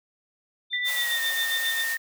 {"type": "tone with tremolo", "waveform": "sine", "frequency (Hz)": 3573, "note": "A7", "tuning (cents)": 26, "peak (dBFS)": -25, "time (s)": [0.7, 1.85], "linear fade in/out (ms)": 50, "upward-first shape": "sine", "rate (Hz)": 7.4, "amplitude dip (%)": 85}
{"type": "tone with pitch glide", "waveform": "sine", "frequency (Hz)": [1975.5, 1832.6], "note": ["B6", "A#6"], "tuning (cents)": [0, -30], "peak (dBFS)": -26, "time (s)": [0.73, 1.97], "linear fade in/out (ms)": 2, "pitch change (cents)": -130, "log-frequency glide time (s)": [0.91, 1.22]}
{"type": "high-pass noise", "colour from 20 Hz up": "white", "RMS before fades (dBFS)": -33, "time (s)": [0.84, 1.98], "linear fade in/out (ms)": 50, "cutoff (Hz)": 490, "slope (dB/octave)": 96}
{"effects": []}